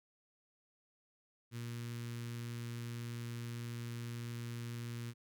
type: tone with notch filter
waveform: sawtooth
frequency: 118.3 Hz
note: A#2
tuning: 26 cents sharp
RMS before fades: -43 dBFS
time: 1.51-5.14 s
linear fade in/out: 50 ms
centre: 690 Hz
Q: 0.51
effects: none